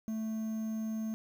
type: tone with quantisation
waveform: triangle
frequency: 220 Hz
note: A3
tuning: in tune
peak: -31 dBFS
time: 0.08-1.14 s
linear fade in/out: 0 ms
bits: 9
effects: none